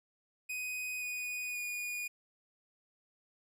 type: tone with pitch steps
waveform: 45% pulse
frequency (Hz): 2500 / 2474 / 2449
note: D#7 / D#7 / D#7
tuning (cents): +8 / -10 / -28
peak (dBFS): -36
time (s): 0.49-2.08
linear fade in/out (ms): 10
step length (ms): 530
effects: none